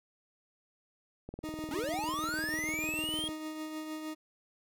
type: click train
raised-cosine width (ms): 2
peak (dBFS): -29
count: 41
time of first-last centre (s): 1.29-3.29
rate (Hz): 20
type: tone with tremolo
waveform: 40% pulse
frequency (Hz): 311.1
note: D#4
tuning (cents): 0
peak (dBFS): -35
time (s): 1.43-4.15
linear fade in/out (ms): 20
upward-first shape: triangle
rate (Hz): 6.5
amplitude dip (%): 45
type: linear sweep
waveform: square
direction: up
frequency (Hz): 263.5 to 3295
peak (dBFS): -34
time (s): 1.71-3.28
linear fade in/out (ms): 2
effects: none